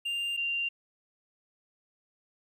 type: tone pair in turn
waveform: triangle / sine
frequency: 2794 / 2779 Hz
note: F7 / F7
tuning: 0 / -9 cents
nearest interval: unison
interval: 9 cents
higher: first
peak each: -28 dBFS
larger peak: neither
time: 0.05-0.37 / 0.37-0.69 s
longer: neither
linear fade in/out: 10 ms
effects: 11-bit